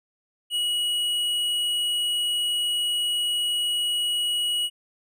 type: tone with hard clipping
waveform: triangle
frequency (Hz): 2913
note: F#7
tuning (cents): -28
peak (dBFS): -24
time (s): 0.5-4.7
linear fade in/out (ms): 50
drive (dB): 11
effects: none